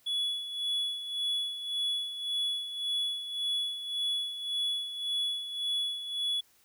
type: tone with tremolo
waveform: triangle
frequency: 3397 Hz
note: G#7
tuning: 38 cents sharp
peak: -26 dBFS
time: 0.06-6.41 s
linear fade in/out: 10 ms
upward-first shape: sine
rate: 1.8 Hz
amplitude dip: 65%
effects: white hiss -65 dBFS RMS until 6.64 s